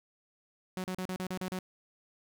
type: tone bursts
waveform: sawtooth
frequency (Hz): 185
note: F#3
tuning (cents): 0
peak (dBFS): -30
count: 8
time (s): 0.77-1.589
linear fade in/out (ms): 0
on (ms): 70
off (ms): 37
effects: none